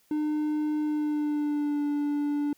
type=tone with pitch glide; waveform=triangle; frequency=302.6 to 291.3 Hz; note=D#4 to D4; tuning=-48 to -14 cents; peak=-23 dBFS; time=0.11-2.53 s; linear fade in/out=2 ms; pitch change=-66 cents; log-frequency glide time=0.81-1.83 s; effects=white hiss -65 dBFS RMS until 2.57 s